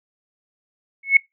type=tone with exponential growth; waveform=sine; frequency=2197 Hz; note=C#7; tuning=16 cents flat; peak=-5 dBFS; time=1.03-1.17 s; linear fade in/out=5 ms; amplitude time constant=30 ms; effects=noise-tail reverb RT60 0.2 s tail -25 dB re dry